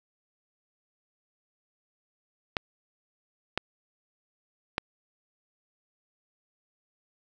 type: clicks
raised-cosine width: 0.3 ms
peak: -10 dBFS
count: 3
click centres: 2.568 / 3.576 / 4.781 s
effects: none